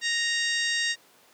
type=harmonic tone; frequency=932.3 Hz; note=A#5; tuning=in tune; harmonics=2 / 3 / 4 / 5 / 6 / 7 / 8 / 9; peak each=-27 / -33 / -31 / -35 / -34 / -40 / -39 / -42 dBFS; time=0.01-0.96 s; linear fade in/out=50 ms; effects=pink hiss -57 dBFS RMS until 1.33 s + high-pass 300 Hz 12 dB/octave